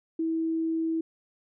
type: tone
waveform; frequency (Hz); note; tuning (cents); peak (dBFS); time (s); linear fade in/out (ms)
sine; 325; E4; -24; -25; 0.19-1.01; 5
effects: none